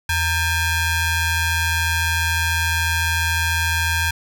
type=ring-modulated tone; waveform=sawtooth; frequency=837 Hz; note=G#5; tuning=13 cents sharp; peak=-11 dBFS; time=0.09-4.11 s; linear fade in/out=5 ms; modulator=754 Hz; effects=none